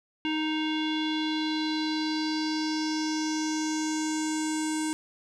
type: tone with low-pass filter sweep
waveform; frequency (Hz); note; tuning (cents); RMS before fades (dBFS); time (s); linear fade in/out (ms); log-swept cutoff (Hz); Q
square; 311.1; D#4; 0; -29; 0.25-4.93; 0; 2900 to 8500; 4.5
effects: none